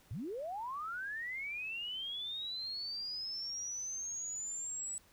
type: linear sweep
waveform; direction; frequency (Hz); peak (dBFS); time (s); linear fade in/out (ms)
sine; up; 84.5 to 7920; -38; 0.11-4.98; 0
effects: pink hiss -65 dBFS RMS until 5.12 s